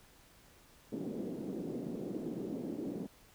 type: band-pass noise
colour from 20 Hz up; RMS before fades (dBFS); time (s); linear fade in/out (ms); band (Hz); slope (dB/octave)
white; -40; 0.92-3.07; 10; 170 to 390; 24
effects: pink hiss -62 dBFS RMS until 3.34 s